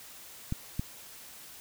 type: clicks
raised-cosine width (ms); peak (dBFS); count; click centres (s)
5; -18; 2; 0.524 / 0.795
effects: white hiss -49 dBFS RMS until 1.6 s